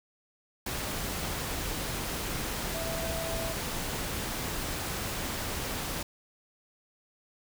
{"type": "tone in noise", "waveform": "sine", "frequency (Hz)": 659, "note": "E5", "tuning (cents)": -1, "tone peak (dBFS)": -36, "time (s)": [2.74, 3.53], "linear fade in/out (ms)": 5, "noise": "pink", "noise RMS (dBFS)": -34, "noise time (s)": [0.66, 6.03], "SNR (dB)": -5, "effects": []}